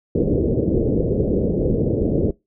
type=low-pass noise; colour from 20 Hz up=white; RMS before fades=-19 dBFS; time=0.15-2.31 s; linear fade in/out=5 ms; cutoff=500 Hz; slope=48 dB/octave; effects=noise-tail reverb RT60 0.2 s tail -22 dB re dry